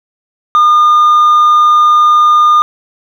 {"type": "tone with hard clipping", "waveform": "triangle", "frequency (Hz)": 1214, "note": "D#6", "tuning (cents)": -43, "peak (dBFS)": -3, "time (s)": [0.55, 2.62], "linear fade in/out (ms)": 0, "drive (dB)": 1, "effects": []}